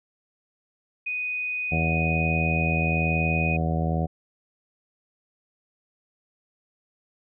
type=tone; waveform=sine; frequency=2489 Hz; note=D#7; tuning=in tune; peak=-26 dBFS; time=1.06-3.57 s; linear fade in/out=10 ms
type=harmonic tone; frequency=81 Hz; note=E2; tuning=30 cents flat; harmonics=1 / 2 / 3 / 4 / 5 / 6 / 7 / 8 / 9; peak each=-27 / -25 / -34 / -37 / -38 / -38 / -35 / -39 / -32 dBFS; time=1.71-4.07 s; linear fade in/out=20 ms
effects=none